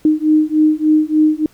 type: beating tone pair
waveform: sine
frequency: 306.7 / 310.1 Hz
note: D#4 / D#4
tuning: -25 / -6 cents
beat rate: 3.4 Hz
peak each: -13 / -13 dBFS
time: 0.05-1.46 s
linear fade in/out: 2 ms
effects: pink hiss -51 dBFS RMS until 1.53 s